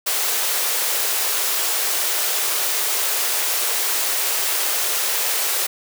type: high-pass noise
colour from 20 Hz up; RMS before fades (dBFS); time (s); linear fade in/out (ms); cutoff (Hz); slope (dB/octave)
white; -21; 0.06-5.67; 10; 360; 48
effects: none